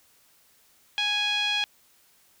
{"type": "tone with low-pass filter", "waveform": "5% pulse", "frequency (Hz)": 830, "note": "G#5", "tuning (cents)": -1, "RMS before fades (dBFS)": -26, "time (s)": [0.98, 1.64], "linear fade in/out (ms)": 0, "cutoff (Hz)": 3100, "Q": 3.9, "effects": ["white hiss -61 dBFS RMS until 2.4 s"]}